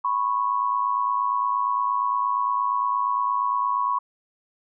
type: tone pair together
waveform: sine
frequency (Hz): 991.4 / 1100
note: B5 / C#6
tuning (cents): +6 / -14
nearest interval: major second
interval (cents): 180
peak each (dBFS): -24 / -23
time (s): 0.04-3.99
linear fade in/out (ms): 10
effects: none